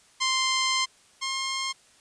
10% pulse tone pair in turn, 1046.5 / 1065.4 Hz, C6 / C6, 0 / +31 cents, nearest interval unison, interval 31 cents, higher second, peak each -14 / -19 dBFS, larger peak first, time 0.2-0.86 / 1.21-1.73 s, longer first, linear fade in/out 20 ms, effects white hiss -58 dBFS RMS until 2 s + resampled to 22050 Hz

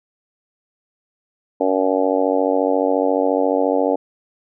harmonic tone, 94.3 Hz, F#2, 33 cents sharp, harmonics 3 / 4 / 5 / 6 / 7 / 8 / 9, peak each -21 / -27 / -20 / -21 / -24 / -26 / -27 dBFS, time 1.6-3.96 s, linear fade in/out 10 ms, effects none

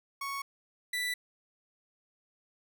30% pulse tone pair in turn, 1109 / 1976 Hz, C#6 / B6, 0 / 0 cents, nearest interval minor seventh, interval 1000 cents, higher second, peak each -32 / -28 dBFS, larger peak second, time 0.21-0.42 / 0.93-1.14 s, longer neither, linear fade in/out 5 ms, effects none

